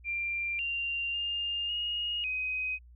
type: tone with pitch steps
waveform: sine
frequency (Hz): 2376 / 2776 / 2812 / 2868 / 2516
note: D7 / F7 / F7 / F7 / D#7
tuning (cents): +20 / -11 / +11 / +45 / +19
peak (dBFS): -30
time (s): 0.04-2.79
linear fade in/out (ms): 50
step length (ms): 550
effects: added 60 Hz sine -51 dBFS peak until 2.95 s